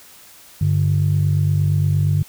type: tone pair together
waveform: sine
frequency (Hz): 98.21 / 146.83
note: G2 / D3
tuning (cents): +4 / 0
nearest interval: perfect fifth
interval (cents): 696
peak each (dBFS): -16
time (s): 0.61-2.23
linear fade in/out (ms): 5
effects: tanh soft clip ceiling -8 dBFS + white hiss -45 dBFS RMS until 2.28 s